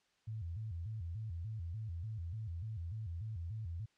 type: tone with vibrato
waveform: sine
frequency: 96.3 Hz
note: G2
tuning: 30 cents flat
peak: -39 dBFS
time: 0.27-3.86 s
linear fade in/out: 10 ms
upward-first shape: square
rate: 3.4 Hz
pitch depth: 230 cents each way
effects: white hiss -75 dBFS RMS until 3.97 s + low-pass 5000 Hz 12 dB/octave